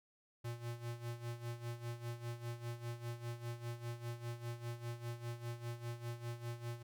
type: tone with tremolo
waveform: square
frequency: 118.5 Hz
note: A#2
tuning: 29 cents sharp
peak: -40 dBFS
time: 0.44-6.83 s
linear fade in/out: 10 ms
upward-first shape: sine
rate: 5 Hz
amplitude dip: 75%
effects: none